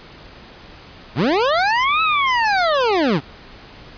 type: linear two-way sweep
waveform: 25% pulse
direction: up then down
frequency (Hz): 92.4 to 1309 to 119.1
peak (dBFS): -11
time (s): 1.15-3.21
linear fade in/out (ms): 50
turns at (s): 2.02
effects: pink hiss -41 dBFS RMS until 3.97 s + resampled to 11025 Hz